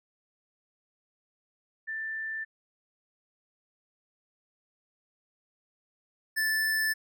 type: tone pair in turn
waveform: sine / square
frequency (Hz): 1773 / 1755.7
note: A6 / A6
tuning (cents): +13 / -4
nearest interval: unison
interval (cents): 17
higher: first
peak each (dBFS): -32 / -26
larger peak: second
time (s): 1.87-2.45 / 6.36-6.94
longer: neither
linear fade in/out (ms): 20
effects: none